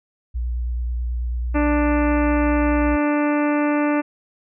sine tone with vibrato, 60 Hz, B1, 49 cents flat, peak -21 dBFS, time 0.34-2.97 s, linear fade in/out 20 ms, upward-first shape sine, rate 9.2 Hz, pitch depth 28 cents each way
harmonic tone, 294.8 Hz, D4, 7 cents sharp, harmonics 1 / 2 / 3 / 4 / 5 / 6 / 7 / 8 / 9, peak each -18 / -24 / -28 / -30 / -32 / -34 / -35 / -36 / -37 dBFS, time 1.54-4.02 s, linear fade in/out 20 ms
effects none

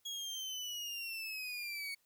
30% pulse linear sweep, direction down, 3320 to 2217 Hz, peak -37 dBFS, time 0.05-1.95 s, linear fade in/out 10 ms, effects white hiss -75 dBFS RMS until 2.05 s

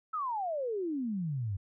sine exponential sweep, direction down, 1327 to 91.9 Hz, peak -31 dBFS, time 0.13-1.57 s, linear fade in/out 10 ms, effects none

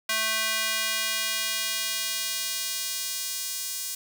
square tone with high-pass filter sweep, 220 Hz, A3, in tune, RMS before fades -29 dBFS, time 0.09-3.95 s, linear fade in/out 5 ms, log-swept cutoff 1700 to 6500 Hz, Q 0.79, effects none

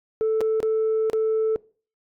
sine tone with dropouts, 440 Hz, A4, in tune, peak -17 dBFS, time 0.21-1.56 s, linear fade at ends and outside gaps 0 ms, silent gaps 0.407-0.413 / 0.603-0.629 / 1.099-1.132 s, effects noise-tail reverb RT60 0.4 s tail -23 dB re dry + tanh soft clip ceiling -17 dBFS

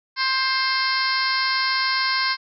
harmonic tone, 527 Hz, C5, 12 cents sharp, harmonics 2 / 3 / 4 / 5 / 6 / 7 / 8 / 9 / 10, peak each -25 / -26 / -26 / -36 / -36 / -38 / -27 / -28 / -29 dBFS, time 0.16-2.37 s, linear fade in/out 50 ms, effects none

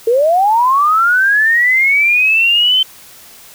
sine linear sweep, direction up, 440 to 3100 Hz, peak -8 dBFS, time 0.07-2.83 s, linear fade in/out 5 ms, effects white hiss -39 dBFS RMS until 3.54 s

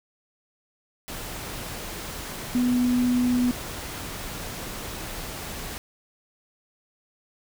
sine tone in noise, 246.9 Hz, B3, in tune, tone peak -19 dBFS, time 2.55-3.51 s, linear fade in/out 0 ms, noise pink, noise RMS -35 dBFS, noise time 1.08-5.78 s, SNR +13 dB, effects none

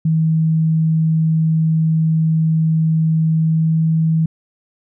sine tone with pitch glide, 160 to 160.93 Hz, D#3 to E3, +49 to -41 cents, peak -12 dBFS, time 0.05-4.26 s, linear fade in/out 5 ms, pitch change +10 cents, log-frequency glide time 3.32-3.85 s, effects none

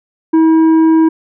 triangle tone with tanh clipping, 321.7 Hz, E4, 42 cents flat, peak -7 dBFS, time 0.33-1.09 s, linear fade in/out 10 ms, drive 11 dB, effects none

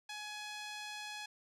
sawtooth tone with band-pass filter, 841 Hz, G#5, 22 cents sharp, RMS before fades -45 dBFS, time 0.09-1.26 s, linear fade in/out 5 ms, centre 3600 Hz, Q 0.79, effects resampled to 32000 Hz

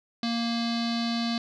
square tone with low-pass filter, 233.1 Hz, A#3, in tune, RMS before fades -28 dBFS, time 0.23-1.38 s, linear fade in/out 2 ms, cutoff 4300 Hz, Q 6.4, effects none

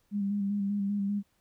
sine tone with vibrato, 201.3 Hz, G3, 46 cents sharp, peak -27 dBFS, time 0.11-1.23 s, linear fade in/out 50 ms, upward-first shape square, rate 5.1 Hz, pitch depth 27 cents each way, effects pink hiss -72 dBFS RMS until 1.4 s

